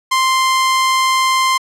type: tone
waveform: sawtooth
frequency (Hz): 1046.5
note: C6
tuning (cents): 0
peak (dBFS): -8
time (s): 0.11-1.58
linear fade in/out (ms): 10
effects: low-pass 10000 Hz 12 dB/octave